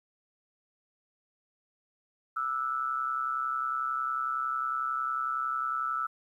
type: tone with amplitude modulation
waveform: sine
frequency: 1318.5 Hz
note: E6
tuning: in tune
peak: -25 dBFS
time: 2.36-6.07 s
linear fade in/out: 10 ms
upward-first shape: sine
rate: 131 Hz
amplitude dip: 75%
effects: 11-bit